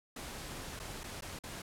pink noise with dropouts, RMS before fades -44 dBFS, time 0.16-1.62 s, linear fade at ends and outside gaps 5 ms, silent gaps 0.793-0.798 / 1.035-1.039 / 1.209-1.221 / 1.39-1.436 s, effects low-pass 12000 Hz 12 dB/octave

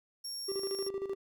30% pulse tone, 5530 Hz, F8, 18 cents flat, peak -34 dBFS, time 0.24-0.89 s, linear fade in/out 10 ms
triangle tone with tremolo, 391 Hz, G4, 4 cents flat, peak -30 dBFS, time 0.48-1.15 s, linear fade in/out 10 ms, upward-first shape square, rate 13 Hz, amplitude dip 65%
effects none

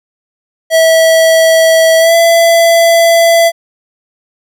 square tone with pitch glide, 650 to 670.6 Hz, E5 to E5, -24 to +30 cents, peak -5 dBFS, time 0.7-3.52 s, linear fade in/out 50 ms, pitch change +54 cents, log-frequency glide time 1.98-2.15 s, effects none

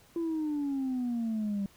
sine exponential sweep, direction down, 340 to 196 Hz, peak -27 dBFS, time 0.16-1.66 s, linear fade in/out 2 ms, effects tanh soft clip ceiling -27 dBFS + pink hiss -60 dBFS RMS until 1.76 s

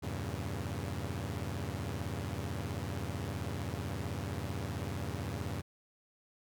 sawtooth chord, E diminished seventh, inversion none, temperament equal, 82.41 / 98 / 116.54 / 138.59 Hz, E2 / G2 / Bb2 / Db3, 0 / 0 / 0 / 0 cents, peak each -37 / -36 / -39 / -39 dBFS, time 0.02-5.62 s, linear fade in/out 20 ms, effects none

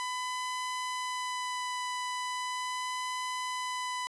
sawtooth tone with vibrato, 1001 Hz, B5, 23 cents sharp, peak -29 dBFS, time 0-4.07 s, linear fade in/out 0 ms, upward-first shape sine, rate 0.39 Hz, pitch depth 8 cents each way, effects resampled to 24000 Hz

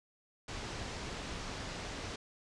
pink low-pass noise, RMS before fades -42 dBFS, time 0.48-2.16 s, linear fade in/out 5 ms, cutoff 6800 Hz, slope 24 dB/octave, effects resampled to 24000 Hz

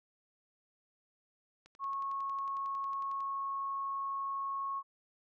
click train, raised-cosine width 0.2 ms, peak -40 dBFS, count 18, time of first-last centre 1.66-3.205 s, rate 11 Hz
sine tone, 1097 Hz, C#6, 18 cents flat, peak -34 dBFS, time 1.79-4.83 s, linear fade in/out 50 ms
effects none

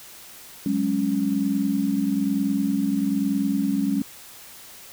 sine chord, F# suspended second, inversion none, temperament equal with one note detuned, 186.61 / 207.7 / 277.2 Hz, F#3 / G#3 / C#4, +15 / 0 / 0 cents, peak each -28 / -24 / -23 dBFS, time 0.66-4.02 s, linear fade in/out 2 ms, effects white hiss -44 dBFS RMS until 4.92 s

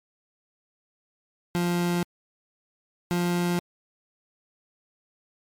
30% pulse tone pair in turn, 174.61 / 175.24 Hz, F3 / F3, 0 / +6 cents, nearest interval unison, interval 6 cents, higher second, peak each -20 dBFS, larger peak neither, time 1.55-2.03 / 3.11-3.59 s, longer neither, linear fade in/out 0 ms, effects MP3 96 kbps

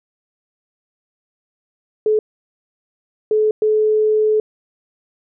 sine tone bursts at uneven times, 430 Hz, A4, 40 cents flat, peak -12 dBFS, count 3, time 2.06-2.19 / 3.31-3.51 / 3.62-4.4 s, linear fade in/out 2 ms, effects none

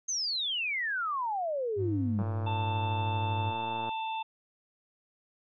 sine exponential sweep, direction down, 6470 to 190.3 Hz, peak -29 dBFS, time 0.08-2.23 s, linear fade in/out 10 ms
triangle tone, 101.3 Hz, G#2, 43 cents flat, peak -28 dBFS, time 1.76-3.54 s, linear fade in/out 50 ms
click train, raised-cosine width 1 ms, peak -26 dBFS, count 195, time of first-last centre 2.19-3.892 s, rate 114 Hz
harmonic tone, 887 Hz, A5, 14 cents sharp, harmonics 1 / 3 / 4, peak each -32 / -42 / -44 dBFS, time 2.46-4.23 s, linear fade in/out 10 ms
effects none

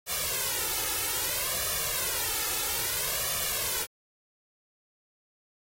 white noise with flanger, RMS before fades -30 dBFS, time 0.06-3.87 s, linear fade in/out 50 ms, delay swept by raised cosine 1.7 to 2.33 ms, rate 0.61 Hz, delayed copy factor +0.85, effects AAC 48 kbps

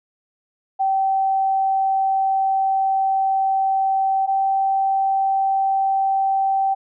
sine tone pair in turn, 773 / 776.7 Hz, G5 / G5, -24 / -16 cents, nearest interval unison, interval 8 cents, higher second, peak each -16 / -16 dBFS, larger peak neither, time 0.79-4.27 / 4.27-6.75 s, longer first, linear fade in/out 20 ms, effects none

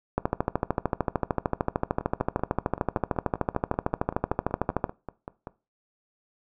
two click trains, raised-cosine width 1 ms, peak -9 / -21 dBFS, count 63 / 19, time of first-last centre 0.18-4.842 / 2.01-5.472 s, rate 13.3 / 5.2 Hz, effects noise-tail reverb RT60 0.3 s tail -19 dB re dry

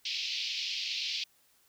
white band-pass noise, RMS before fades -35 dBFS, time 0.05-1.24 s, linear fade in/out 5 ms, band 2400 to 5100 Hz, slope 48 dB/octave, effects white hiss -67 dBFS RMS until 1.68 s

